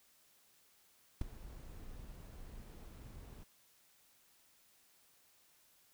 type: noise with ADSR envelope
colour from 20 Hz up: brown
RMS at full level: -34 dBFS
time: 1.21-3.44 s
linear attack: 4 ms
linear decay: 9 ms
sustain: -17 dB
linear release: 11 ms
effects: white hiss -69 dBFS RMS until 5.93 s